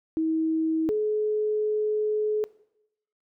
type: tone pair in turn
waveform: sine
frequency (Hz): 320 / 426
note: D#4 / G#4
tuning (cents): +49 / +44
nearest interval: perfect fourth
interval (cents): 495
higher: second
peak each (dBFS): -22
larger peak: neither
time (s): 0.17-0.89 / 0.89-2.44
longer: second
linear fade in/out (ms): 0
effects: noise-tail reverb RT60 0.8 s tail -20 dB re dry

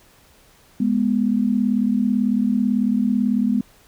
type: tone pair together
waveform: sine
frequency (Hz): 207.7 / 245.8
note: G#3 / B3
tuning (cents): 0 / -8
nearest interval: minor third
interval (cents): 292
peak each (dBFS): -19 / -19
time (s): 0.8-3.61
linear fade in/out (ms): 5
effects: pink hiss -53 dBFS RMS until 3.87 s

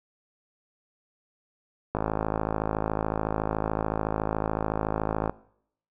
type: click train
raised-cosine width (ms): 1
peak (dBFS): -12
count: 181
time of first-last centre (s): 1.95-5.296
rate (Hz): 53.8
effects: noise-tail reverb RT60 0.7 s tail -21 dB re dry

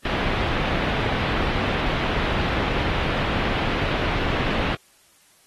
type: low-pass noise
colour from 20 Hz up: pink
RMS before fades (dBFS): -24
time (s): 0.05-4.75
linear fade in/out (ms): 2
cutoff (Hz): 3400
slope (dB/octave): 24
effects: white hiss -57 dBFS RMS until 5.46 s + AAC 32 kbps

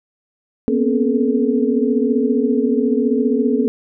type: tone cluster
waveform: sine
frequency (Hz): 236.9 / 251.6 / 272.5 / 429.5 / 472.6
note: A#3 / B3 / C#4 / A4 / A#4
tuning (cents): +28 / +32 / -29 / -42 / +24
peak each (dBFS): -19 / -20 / -20 / -19 / -27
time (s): 0.68-3.68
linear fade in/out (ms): 0
effects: none

